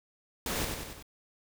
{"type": "noise with echo", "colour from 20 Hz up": "pink", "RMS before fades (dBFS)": -33, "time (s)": [0.46, 0.65], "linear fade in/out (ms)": 2, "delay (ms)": 94, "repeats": 4, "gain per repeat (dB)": -4, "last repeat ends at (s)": 1.026, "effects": []}